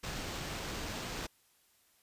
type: noise with sample-and-hold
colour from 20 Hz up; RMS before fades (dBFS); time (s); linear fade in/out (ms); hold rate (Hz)
pink; -40; 0.03-1.27; 10; 11025
effects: white hiss -69 dBFS RMS until 2.02 s + resampled to 32000 Hz